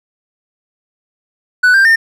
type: tone with pitch steps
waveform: triangle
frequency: 1488 / 1581 / 1813 Hz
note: F#6 / G6 / A#6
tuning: +9 / +14 / -49 cents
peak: -4 dBFS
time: 1.63-1.96 s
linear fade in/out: 10 ms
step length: 110 ms
effects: none